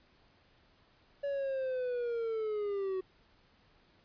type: linear sweep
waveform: triangle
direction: down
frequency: 569 to 371.5 Hz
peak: -30 dBFS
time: 1.23-3.01 s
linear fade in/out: 10 ms
effects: pink hiss -66 dBFS RMS until 4.04 s + resampled to 11025 Hz